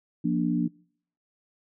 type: chord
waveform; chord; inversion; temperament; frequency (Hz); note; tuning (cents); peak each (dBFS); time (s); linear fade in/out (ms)
sine; Bb major; second; equal with one note detuned; 174.61 / 236.5 / 293.7; F3 / Bb3 / D4; 0 / +25 / 0; -27; 0.24-0.68; 10
effects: noise-tail reverb RT60 0.6 s tail -25 dB re dry